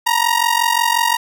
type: ring-modulated tone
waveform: sawtooth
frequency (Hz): 940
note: A#5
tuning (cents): +14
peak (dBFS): -7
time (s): 0.06-1.17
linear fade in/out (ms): 10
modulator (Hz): 22.8
effects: none